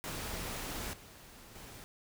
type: noise with level steps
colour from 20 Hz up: pink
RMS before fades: -40 / -54 / -50 dBFS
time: 0.04-1.84 s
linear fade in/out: 0 ms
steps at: 0.93 / 1.55 s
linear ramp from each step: 5 ms
effects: none